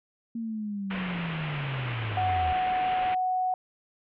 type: linear sweep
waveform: sine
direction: down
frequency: 232.3 to 76.5 Hz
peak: -30 dBFS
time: 0.35-2.53 s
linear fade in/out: 5 ms
type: low-pass noise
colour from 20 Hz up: white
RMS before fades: -37 dBFS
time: 0.9-3.15 s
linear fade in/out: 10 ms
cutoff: 3000 Hz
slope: 48 dB/octave
type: tone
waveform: sine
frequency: 740 Hz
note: F#5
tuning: in tune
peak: -24 dBFS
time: 2.17-3.54 s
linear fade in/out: 2 ms
effects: none